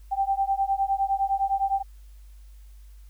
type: beating tone pair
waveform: sine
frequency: 779 / 788.8 Hz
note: G5 / G5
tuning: -11 / +11 cents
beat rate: 9.8 Hz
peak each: -25 dBFS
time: 0.11-1.83 s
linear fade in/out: 20 ms
effects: added 50 Hz sine -44 dBFS peak until 3.09 s + white hiss -64 dBFS RMS until 3.09 s